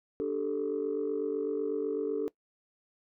sine chord, D suspended fourth, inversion none, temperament equal, 293.7 / 392 / 440 Hz, D4 / G4 / A4, 0 / 0 / 0 cents, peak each -34 / -34 / -30 dBFS, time 0.2-2.28 s, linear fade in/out 0 ms, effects noise-tail reverb RT60 0.1 s tail -21 dB re dry + tanh soft clip ceiling -23 dBFS

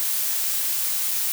blue noise with dropouts, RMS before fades -24 dBFS, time 0-1.32 s, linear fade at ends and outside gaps 0 ms, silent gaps 1.11-1.114 s, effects none

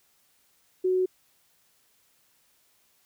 sine tone, 370 Hz, F#4, in tune, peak -21 dBFS, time 0.84-1.06 s, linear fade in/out 10 ms, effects white hiss -66 dBFS RMS until 3.05 s

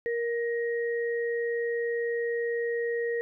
sine tone pair together, 469 / 1880 Hz, A#4 / A#6, +11 / +14 cents, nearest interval 2 octaves, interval 2403 cents, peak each -27 / -35 dBFS, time 0.06-3.21 s, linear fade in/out 0 ms, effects none

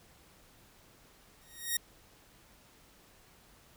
5% pulse tone with exponential growth, 1870 Hz, A#6, 5 cents sharp, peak -16 dBFS, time 1.41-1.77 s, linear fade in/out 5 ms, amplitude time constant 77 ms, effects pink hiss -61 dBFS RMS until 3.76 s

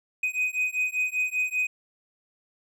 triangle beating tone pair, 2500 / 2505.1 Hz, D#7 / D#7, +8 / +11 cents, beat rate 5.1 Hz, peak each -26 dBFS, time 0.23-1.67 s, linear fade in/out 5 ms, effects none

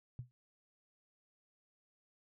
sine tone with exponential decay, 123.47 Hz, B2, in tune, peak -37 dBFS, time 0.19-0.31 s, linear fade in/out 0 ms, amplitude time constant 26 ms, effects none

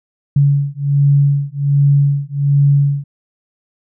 sine beating tone pair, 141 / 142.3 Hz, C#3 / C#3, +30 / +46 cents, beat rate 1.3 Hz, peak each -13 dBFS, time 0.36-3.04 s, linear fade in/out 5 ms, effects none

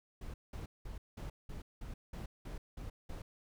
brown noise bursts, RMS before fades -44 dBFS, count 10, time 0.21-3.22 s, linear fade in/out 5 ms, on 130 ms, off 190 ms, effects none

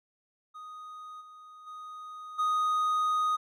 triangle tone with level steps, 1244.5 Hz, D#6, in tune, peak -40 / -46 / -39 / -23 dBFS, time 0.54-3.37 s, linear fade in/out 20 ms, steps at 1.2 / 1.66 / 2.38 s, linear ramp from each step 20 ms, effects none

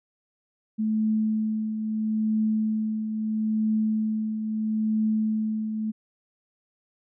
sine tone with tremolo, 217.3 Hz, A3, 21 cents flat, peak -20 dBFS, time 0.78-5.92 s, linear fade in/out 20 ms, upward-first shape triangle, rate 0.76 Hz, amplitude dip 55%, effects none

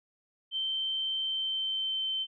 sine tone with pitch glide, 3112 to 3091 Hz, G7 to G7, -13 to -25 cents, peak -29 dBFS, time 0.51-2.27 s, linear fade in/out 50 ms, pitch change -12 cents, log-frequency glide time 1.23-2.11 s, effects none

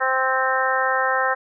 harmonic tone, 261.5 Hz, C4, 1 cent flat, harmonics 2 / 3 / 4 / 5 / 6 / 7, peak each -25 / -25 / -25 / -25 / -25 / -25 dBFS, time 0-1.35 s, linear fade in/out 20 ms, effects none

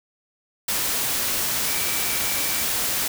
sine tone in noise, 2314 Hz, D7, 26 cents flat, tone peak -34 dBFS, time 1.68-2.63 s, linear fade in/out 5 ms, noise white, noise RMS -24 dBFS, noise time 0.68-3.08 s, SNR -13 dB, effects none

